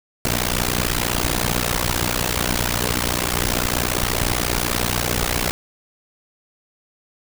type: noise with amplitude modulation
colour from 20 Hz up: pink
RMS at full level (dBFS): -17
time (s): 0.25-5.51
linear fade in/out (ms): 0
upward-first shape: sine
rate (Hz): 60.3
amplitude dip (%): 100
effects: none